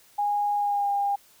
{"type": "tone with pitch glide", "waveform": "sine", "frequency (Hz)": [822, 805.5], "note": ["G#5", "G5"], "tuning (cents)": [-18, 47], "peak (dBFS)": -22, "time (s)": [0.18, 1.16], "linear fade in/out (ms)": 10, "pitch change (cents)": -35, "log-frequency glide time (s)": [0.56, 0.9], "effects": ["white hiss -57 dBFS RMS until 1.4 s"]}